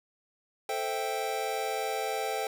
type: chord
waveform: square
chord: A minor seventh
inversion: none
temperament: equal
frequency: 440 / 523.3 / 659.3 / 784 Hz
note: A4 / C5 / E5 / G5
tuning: 0 / 0 / 0 / 0 cents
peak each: -36 / -38 / -39 / -34 dBFS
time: 0.69-2.47 s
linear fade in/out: 2 ms
effects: none